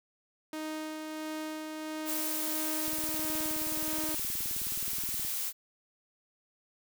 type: tone with tremolo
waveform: sawtooth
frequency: 311.1 Hz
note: D#4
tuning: in tune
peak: -31 dBFS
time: 0.53-4.15 s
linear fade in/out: 2 ms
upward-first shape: sine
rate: 1.5 Hz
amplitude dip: 30%
type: noise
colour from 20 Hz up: blue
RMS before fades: -34 dBFS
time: 2.05-5.53 s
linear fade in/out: 50 ms
type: click train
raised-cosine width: 3 ms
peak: -34 dBFS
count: 46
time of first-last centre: 2.88-5.248 s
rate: 19 Hz
effects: none